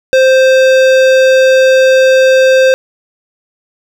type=tone with hard clipping; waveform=sine; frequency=523.3 Hz; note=C5; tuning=in tune; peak=-6 dBFS; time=0.13-2.74 s; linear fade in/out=0 ms; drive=16 dB; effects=none